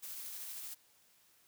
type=noise with tremolo; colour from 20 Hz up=blue; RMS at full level=-44 dBFS; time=0.02-0.75 s; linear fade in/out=20 ms; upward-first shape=sine; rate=13 Hz; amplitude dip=25%; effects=white hiss -68 dBFS RMS until 1.47 s + high-pass 60 Hz 12 dB/octave